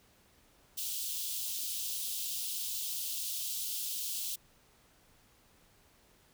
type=high-pass noise; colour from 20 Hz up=white; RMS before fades=-37 dBFS; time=0.77-4.36 s; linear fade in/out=10 ms; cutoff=2900 Hz; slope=48 dB/octave; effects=pink hiss -65 dBFS RMS until 6.33 s